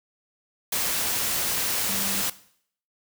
sine tone in noise, 196 Hz, G3, in tune, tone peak -36 dBFS, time 1.89-2.22 s, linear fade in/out 5 ms, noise white, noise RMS -26 dBFS, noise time 0.72-2.3 s, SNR -13 dB, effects noise-tail reverb RT60 0.6 s tail -17 dB re dry

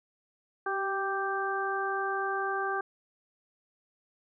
harmonic tone with a mistuned harmonic, 392 Hz, G4, in tune, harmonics 1 / 2 / 3 / 4, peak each -34 / -34 / -34 / -34 dBFS, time 0.66-2.81 s, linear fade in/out 5 ms, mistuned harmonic 1, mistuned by -21 cents, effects none

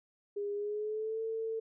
sine tone with pitch glide, 407.8 to 447.3 Hz, G#4 to A4, -32 to +28 cents, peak -33 dBFS, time 0.36-1.6 s, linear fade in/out 10 ms, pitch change +160 cents, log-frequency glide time 0.54-1.21 s, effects none

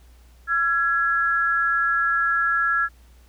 sine tone pair together, 1359.5 / 1672 Hz, F6 / G#6, -47 / +11 cents, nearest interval major third, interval 358 cents, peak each -21 dBFS, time 0.47-2.89 s, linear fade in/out 50 ms, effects added 60 Hz sine -48 dBFS peak until 3.28 s + pink hiss -59 dBFS RMS until 3.28 s

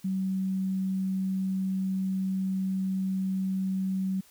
sine tone, 190 Hz, F#3, 46 cents sharp, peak -26 dBFS, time 0.04-4.21 s, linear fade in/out 10 ms, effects white hiss -58 dBFS RMS until 4.3 s

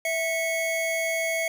square tone pair together, 656.5 / 2203 Hz, E5 / C#7, -7 / -11 cents, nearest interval octave + major sixth, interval 2096 cents, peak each -28 dBFS, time 0.05-1.48 s, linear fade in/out 2 ms, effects none

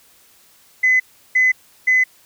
sine tone bursts, 2025 Hz, B6, 43 cents sharp, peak -10 dBFS, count 3, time 0.83-2.04 s, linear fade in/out 10 ms, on 170 ms, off 350 ms, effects tanh soft clip ceiling -7 dBFS + white hiss -52 dBFS RMS until 2.25 s

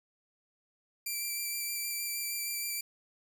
5% pulse tone with vibrato, 2349 Hz, D7, in tune, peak -24 dBFS, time 1.06-2.81 s, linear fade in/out 5 ms, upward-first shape square, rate 6.4 Hz, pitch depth 13 cents each way, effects none

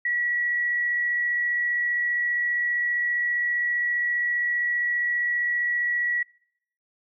sine tone with amplitude modulation, 1931 Hz, B6, 39 cents flat, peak -21 dBFS, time 0.05-6.23 s, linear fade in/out 5 ms, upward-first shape sine, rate 75.1 Hz, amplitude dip 25%, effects noise-tail reverb RT60 0.7 s tail -24 dB re dry

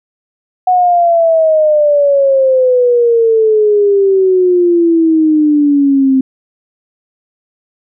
sine exponential sweep, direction down, 738 to 261.6 Hz, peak -6 dBFS, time 0.67-6.21 s, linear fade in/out 5 ms, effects none

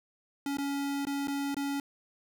square tone with dropouts, 280.6 Hz, C#4, 21 cents sharp, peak -31 dBFS, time 0.46-1.8 s, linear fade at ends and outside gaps 2 ms, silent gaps 0.571-0.584 / 1.052-1.069 / 1.273-1.281 / 1.545-1.567 s, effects none

